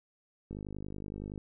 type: click train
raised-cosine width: 3 ms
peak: -28 dBFS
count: 45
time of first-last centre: 0.51-1.378 s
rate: 50.7 Hz
effects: none